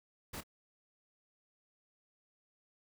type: noise with echo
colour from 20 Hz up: pink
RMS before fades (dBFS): -43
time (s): 0.33-0.41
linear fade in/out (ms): 10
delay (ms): 26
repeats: 1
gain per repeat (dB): -14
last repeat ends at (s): 0.436
effects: none